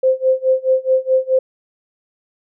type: tone with tremolo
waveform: sine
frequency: 521 Hz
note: C5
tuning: 7 cents flat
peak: -9 dBFS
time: 0.03-1.39 s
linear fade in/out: 5 ms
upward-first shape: sine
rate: 4.7 Hz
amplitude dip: 95%
effects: none